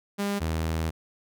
sawtooth tone pair in turn, 201.5 / 80.43 Hz, G3 / E2, +48 / -42 cents, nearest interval octave + major third, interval 1590 cents, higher first, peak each -22 dBFS, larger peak neither, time 0.18-0.4 / 0.4-0.91 s, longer second, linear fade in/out 20 ms, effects none

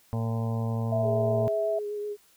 harmonic tone, 113.9 Hz, A#2, 40 cents flat, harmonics 1 / 2 / 4 / 5 / 6 / 7 / 8 / 9, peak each -27 / -33 / -39 / -41 / -43 / -44 / -45 / -46 dBFS, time 0.13-1.48 s, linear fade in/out 0 ms
sine tone with pitch glide, 659.3 to 652.5 Hz, E5 to E5, 0 to -18 cents, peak -25 dBFS, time 0.92-1.79 s, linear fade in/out 5 ms, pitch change -18 cents, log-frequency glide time 1.08-1.42 s
sine tone with vibrato, 415.3 Hz, G#4, in tune, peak -30 dBFS, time 1.02-2.17 s, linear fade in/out 50 ms, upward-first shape sine, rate 7.9 Hz, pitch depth 17 cents each way
effects white hiss -61 dBFS RMS until 2.36 s

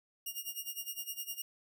5% pulse tone with tremolo, 2838 Hz, F7, 27 cents sharp, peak -27 dBFS, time 0.26-1.42 s, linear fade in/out 5 ms, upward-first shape sine, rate 9.8 Hz, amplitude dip 85%, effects none

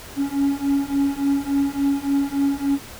triangle beating tone pair, 277.2 / 280.7 Hz, C#4 / C#4, 0 / +22 cents, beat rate 3.5 Hz, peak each -20 / -19 dBFS, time 0.16-2.79 s, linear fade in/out 50 ms, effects pink hiss -39 dBFS RMS until 2.99 s

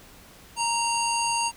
harmonic tone with a mistuned harmonic, 932.3 Hz, A#5, in tune, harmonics 1 / 3 / 5 / 7 / 9 / 10, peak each -25 / -30 / -32 / -33 / -35 / -35 dBFS, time 0.56-1.52 s, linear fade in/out 50 ms, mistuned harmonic 3, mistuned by -17 cents, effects pink hiss -50 dBFS RMS until 1.56 s

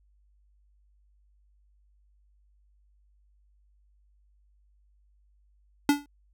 square tone with exponential decay, 288.4 Hz, D4, 31 cents flat, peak -16 dBFS, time 5.89-6.06 s, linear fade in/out 2 ms, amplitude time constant 36 ms, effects added 50 Hz sine -61 dBFS peak until 6.33 s

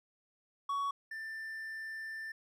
triangle tone pair in turn, 1121 / 1779.5 Hz, C#6 / A6, +19 / +19 cents, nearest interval minor sixth, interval 800 cents, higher second, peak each -30 / -38 dBFS, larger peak first, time 0.69-0.91 / 1.11-2.32 s, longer second, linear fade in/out 5 ms, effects none

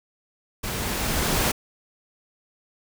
pink noise with level ramp, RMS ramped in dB -30 to -21 dBFS, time 0.63-1.52 s, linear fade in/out 10 ms, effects none

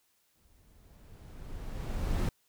brown noise with exponential growth, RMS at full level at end -27 dBFS, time 0.35-2.29 s, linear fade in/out 2 ms, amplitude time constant 420 ms, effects white hiss -72 dBFS RMS until 2.48 s

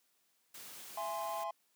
white noise, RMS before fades -50 dBFS, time 0.54-1.44 s, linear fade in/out 5 ms
triangle chord, E augmented, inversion none, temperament equal with one note detuned, 669.6 / 830.6 / 1046.5 Hz, E5 / G#5 / B#5, +27 / 0 / 0 cents, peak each -39 dBFS, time 0.97-1.51 s, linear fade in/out 5 ms
effects white hiss -75 dBFS RMS until 1.75 s + high-pass 150 Hz 12 dB/octave

